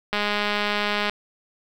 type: click train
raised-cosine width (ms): 0.3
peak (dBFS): -8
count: 201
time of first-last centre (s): 0.13-1.096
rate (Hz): 207
effects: 7-bit